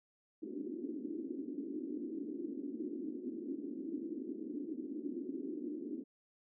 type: band-pass noise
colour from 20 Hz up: white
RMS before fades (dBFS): -42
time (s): 0.42-6.04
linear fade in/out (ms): 10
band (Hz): 250 to 340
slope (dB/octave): 48
effects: none